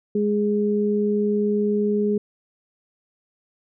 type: tone pair together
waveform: sine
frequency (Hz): 207.7 / 415.4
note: G#3 / G#4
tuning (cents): 0 / 0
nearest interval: octave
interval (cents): 1200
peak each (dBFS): -21 / -21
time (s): 0.15-2.18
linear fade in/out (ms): 5
effects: none